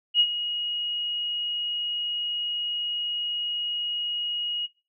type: tone with ADSR envelope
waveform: sine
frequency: 2888 Hz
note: F#7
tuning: 43 cents flat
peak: -14 dBFS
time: 0.14-4.67 s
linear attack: 60 ms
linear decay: 60 ms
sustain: -12 dB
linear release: 20 ms
effects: noise-tail reverb RT60 0.3 s tail -18 dB re dry